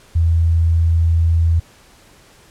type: tone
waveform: sine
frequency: 82.8 Hz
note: E2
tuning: 8 cents sharp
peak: -11 dBFS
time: 0.15-1.6 s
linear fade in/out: 10 ms
effects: pink hiss -48 dBFS RMS until 2.5 s + low-pass 11000 Hz 12 dB/octave